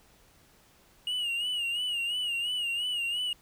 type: tone with vibrato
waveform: triangle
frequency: 2869 Hz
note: F7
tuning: 46 cents sharp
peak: -27 dBFS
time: 1.07-3.33 s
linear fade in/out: 2 ms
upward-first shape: sine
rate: 2.9 Hz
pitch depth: 74 cents each way
effects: pink hiss -61 dBFS RMS until 3.41 s